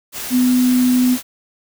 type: tone in noise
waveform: sine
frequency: 250.8 Hz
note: B3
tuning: 27 cents sharp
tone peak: -11 dBFS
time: 0.3-1.18 s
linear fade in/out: 50 ms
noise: white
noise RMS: -27 dBFS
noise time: 0.12-1.23 s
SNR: +13 dB
effects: none